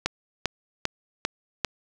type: click train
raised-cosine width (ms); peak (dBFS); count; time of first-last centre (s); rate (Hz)
0.2; -6; 5; 0.06-1.647; 2.52
effects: none